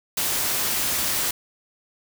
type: noise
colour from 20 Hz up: white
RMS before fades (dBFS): -24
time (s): 0.17-1.31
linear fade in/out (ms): 5
effects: none